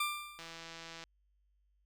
20% pulse tone with exponential decay, 1188 Hz, D6, 20 cents sharp, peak -25 dBFS, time 0-0.65 s, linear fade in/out 5 ms, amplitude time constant 140 ms
click train, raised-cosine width 0.2 ms, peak -30 dBFS, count 108, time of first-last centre 0.39-1.038 s, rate 165 Hz
effects added 50 Hz sine -70 dBFS peak until 1.85 s

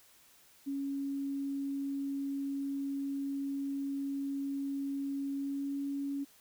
sine tone with pitch glide, 277.2 to 279.8 Hz, C#4 to C#4, 0 to +16 cents, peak -33 dBFS, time 0.66-6.25 s, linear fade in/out 20 ms, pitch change +16 cents, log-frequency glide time 5.34-5.79 s, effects white hiss -62 dBFS RMS until 6.4 s

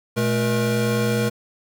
square tone cluster, 119.5 / 215.6 / 476.4 Hz, A#2 / A3 / A#4, +43 / -35 / +38 cents, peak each -24 dBFS, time 0.16-1.3 s, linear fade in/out 20 ms, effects 8-bit

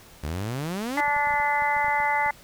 sawtooth exponential sweep, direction up, 70 to 311.1 Hz, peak -24 dBFS, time 0.23-1.01 s, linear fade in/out 10 ms
harmonic tone, 290.4 Hz, D4, 19 cents flat, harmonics 2 / 3 / 4 / 5 / 6 / 7, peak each -35 / -23 / -34 / -33 / -33 / -26 dBFS, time 0.97-2.31 s, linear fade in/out 5 ms
clicks, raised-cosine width 5 ms, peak -32 dBFS, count 12, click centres 1.081 / 1.165 / 1.272 / 1.308 / 1.34 / 1.4 / 1.622 / 1.766 / 1.845 / 1.883 / 2.002 / 2.262 s
effects pink hiss -50 dBFS RMS until 2.43 s

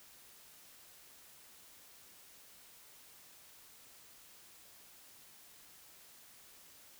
silence, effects white hiss -59 dBFS RMS until 6.99 s

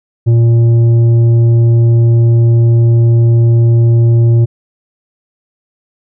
sine tone with tanh clipping, 116.54 Hz, A#2, in tune, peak -6 dBFS, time 0.26-4.46 s, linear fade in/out 20 ms, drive 7 dB, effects none

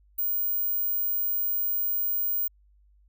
sine tone, 15400 Hz, B9, 45 cents flat, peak -24 dBFS, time 0.18-2.48 s, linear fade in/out 10 ms, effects added 50 Hz sine -57 dBFS peak until 3.08 s

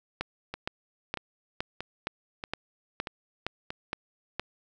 two click trains, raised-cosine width 0.3 ms, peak -14 / -19 dBFS, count 10 / 6, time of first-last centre 0.21-4.396 / 0.54-3.705 s, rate 2.15 / 1.58 Hz, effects none

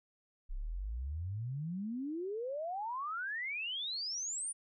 sine exponential sweep, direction up, 30.33 to 9630 Hz, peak -36 dBFS, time 0.49-4.53 s, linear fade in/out 20 ms, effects none

